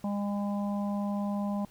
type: harmonic tone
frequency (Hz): 202.9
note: G#3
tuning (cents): -40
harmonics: 1 / 3 / 4 / 5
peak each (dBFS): -29 / -39 / -41 / -43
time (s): 0.04-1.65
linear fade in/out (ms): 2
effects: pink hiss -59 dBFS RMS until 1.7 s